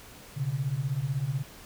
sine beating tone pair, 125.6 / 141.6 Hz, B2 / C#3, +30 / +37 cents, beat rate 16 Hz, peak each -31 / -29 dBFS, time 0.36-1.43 s, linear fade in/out 20 ms, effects pink hiss -49 dBFS RMS until 1.65 s

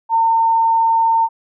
sine tone, 908 Hz, A#5, 46 cents flat, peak -11 dBFS, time 0.09-1.29 s, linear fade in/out 50 ms, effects none

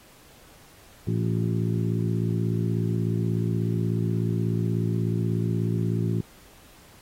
harmonic tone with a mistuned harmonic, 56.5 Hz, A1, 47 cents sharp, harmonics 2 / 3 / 4 / 5 / 6 / 7, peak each -25 / -27 / -33 / -36 / -34 / -38 dBFS, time 1.07-6.21 s, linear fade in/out 5 ms, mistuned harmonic 6, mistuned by +53 cents, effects pink hiss -53 dBFS RMS until 7.01 s + AAC 48 kbps

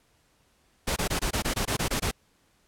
pink noise bursts, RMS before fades -27 dBFS, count 11, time 0.87-2.114 s, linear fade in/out 10 ms, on 94 ms, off 21 ms, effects pink hiss -66 dBFS RMS until 2.67 s + low-pass 12000 Hz 12 dB/octave

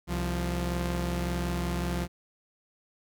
sawtooth tone pair together, 65.4 / 174.61 Hz, C2 / F3, 0 / 0 cents, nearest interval octave + perfect fourth, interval 1700 cents, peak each -27 dBFS, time 0.07-2.08 s, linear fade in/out 50 ms, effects none

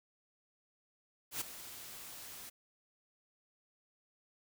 white noise with ADSR envelope, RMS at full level -36 dBFS, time 1.31-2.5 s, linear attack 100 ms, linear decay 10 ms, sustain -13 dB, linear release 13 ms, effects none

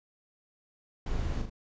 brown noise with echo, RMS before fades -33 dBFS, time 1.06-1.42 s, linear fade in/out 5 ms, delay 39 ms, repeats 2, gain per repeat -5 dB, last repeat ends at 1.498 s, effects resampled to 16000 Hz

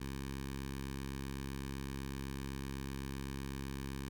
10% pulse tone with notch filter, 67.9 Hz, C#2, 35 cents flat, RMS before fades -42 dBFS, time 0-4.09 s, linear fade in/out 10 ms, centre 610 Hz, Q 0.83, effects none

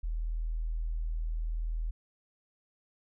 sine tone, 40.37 Hz, E1, 35 cents flat, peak -30 dBFS, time 0.03-1.91 s, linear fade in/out 10 ms, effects none

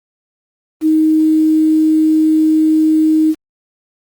sine tone with quantisation, 313.5 Hz, D#4, 13 cents sharp, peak -8 dBFS, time 0.81-3.35 s, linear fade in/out 50 ms, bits 6, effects Opus 24 kbps

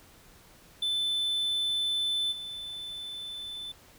triangle tone with level steps, 3520 Hz, A7, in tune, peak -25 / -35 dBFS, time 0.82-3.72 s, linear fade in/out 5 ms, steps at 2.31 s, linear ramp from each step 20 ms, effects pink hiss -56 dBFS RMS until 3.98 s

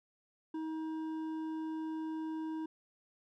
sine tone with hard clipping, 317.1 Hz, D#4, 33 cents sharp, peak -38 dBFS, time 0.54-2.66 s, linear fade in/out 5 ms, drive 7 dB, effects none

